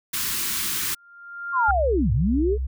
white band-stop noise, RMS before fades -26 dBFS, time 0.13-0.95 s, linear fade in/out 10 ms, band 380 to 1000 Hz, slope 48 dB/octave
sine tone with exponential growth, 1396.9 Hz, F6, in tune, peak -17 dBFS, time 0.88-1.71 s, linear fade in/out 2 ms, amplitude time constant 180 ms
sine linear two-way sweep, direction down then up, 1114 to 92.5 to 440.7 Hz, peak -19 dBFS, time 1.52-2.58 s, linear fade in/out 50 ms, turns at 2.12 s
sine tone with pitch glide, 66.8 to 64.82 Hz, C2 to C2, +36 to -16 cents, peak -23 dBFS, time 1.68-2.67 s, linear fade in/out 10 ms, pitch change -52 cents, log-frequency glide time 1.92-1.98 s
effects none

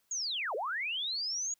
sine linear two-way sweep, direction down then up, 6830 to 392 to 6830 Hz, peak -32 dBFS, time 0.11-1.54 s, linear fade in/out 5 ms, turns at 0.55 s, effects white hiss -74 dBFS RMS until 1.59 s

